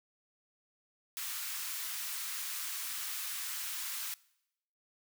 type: high-pass noise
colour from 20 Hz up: white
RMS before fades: -39 dBFS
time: 1.17-4.14 s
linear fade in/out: 0 ms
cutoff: 1100 Hz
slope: 24 dB/octave
effects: noise-tail reverb RT60 0.8 s tail -22 dB re dry